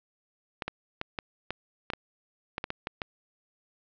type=clicks; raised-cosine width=0.3 ms; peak=-15 dBFS; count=12; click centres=0.622 / 0.68 / 1.014 / 1.188 / 1.506 / 1.902 / 1.935 / 2.581 / 2.641 / 2.704 / 2.871 / 3.018 s; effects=low-pass 4000 Hz 12 dB/octave